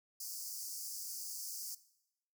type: high-pass noise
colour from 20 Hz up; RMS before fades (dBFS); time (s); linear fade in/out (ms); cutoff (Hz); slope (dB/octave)
pink; -44; 0.2-1.75; 5; 4700; 96
effects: noise-tail reverb RT60 0.8 s tail -17 dB re dry